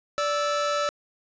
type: tone pair together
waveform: 45% pulse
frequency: 583.1 / 1318.5 Hz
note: D5 / E6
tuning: -13 / 0 cents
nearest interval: octave + major second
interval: 1413 cents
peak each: -26 dBFS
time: 0.18-0.89 s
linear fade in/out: 0 ms
effects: resampled to 16000 Hz + 8-bit